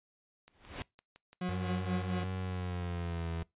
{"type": "click train", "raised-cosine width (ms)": 0.2, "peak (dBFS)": -36, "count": 8, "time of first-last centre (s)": [0.48, 1.67], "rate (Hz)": 5.88}
{"type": "noise with exponential growth", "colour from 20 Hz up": "pink", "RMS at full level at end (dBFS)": -36, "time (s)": [0.49, 0.82], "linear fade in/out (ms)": 1, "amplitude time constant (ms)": 70}
{"type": "tone with tremolo", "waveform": "40% pulse", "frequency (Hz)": 180.9, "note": "F#3", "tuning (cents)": -39, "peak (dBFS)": -30, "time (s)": [1.41, 2.24], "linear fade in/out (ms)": 5, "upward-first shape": "triangle", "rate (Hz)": 4.2, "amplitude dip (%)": 80}
{"type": "tone with pitch glide", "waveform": "30% pulse", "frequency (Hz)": [93.3, 83.12], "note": ["F#2", "E2"], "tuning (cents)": [15, 15], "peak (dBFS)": -32, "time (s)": [1.49, 3.43], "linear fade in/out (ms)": 0, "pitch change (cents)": -200, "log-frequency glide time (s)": [2.39, 3.29]}
{"effects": ["noise-tail reverb RT60 0.2 s tail -24 dB re dry", "resampled to 8000 Hz"]}